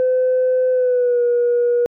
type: tone with pitch glide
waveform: sine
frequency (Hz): 510 to 481.4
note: C5 to B4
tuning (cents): -44 to -44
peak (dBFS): -12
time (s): 0-1.86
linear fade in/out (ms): 0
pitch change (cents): -100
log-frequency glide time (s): 0.71-1.22
effects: tanh soft clip ceiling -10 dBFS